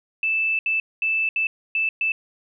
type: tone bursts at uneven times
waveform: sine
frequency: 2637 Hz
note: E7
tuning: in tune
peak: -19 dBFS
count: 6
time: 0.23-0.59 / 0.66-0.8 / 1.02-1.29 / 1.36-1.47 / 1.75-1.89 / 2.01-2.12 s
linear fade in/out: 2 ms
effects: none